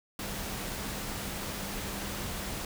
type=tone in noise; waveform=sine; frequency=198.3 Hz; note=G3; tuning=20 cents sharp; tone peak=-44 dBFS; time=0.19-2.65 s; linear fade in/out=2 ms; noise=pink; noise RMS=-37 dBFS; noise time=0.19-2.65 s; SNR=-10 dB; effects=none